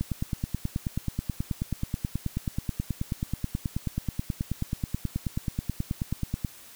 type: click train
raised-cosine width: 5 ms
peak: -15 dBFS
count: 61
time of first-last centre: 0.01-6.448 s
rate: 9.32 Hz
effects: white hiss -49 dBFS RMS until 6.75 s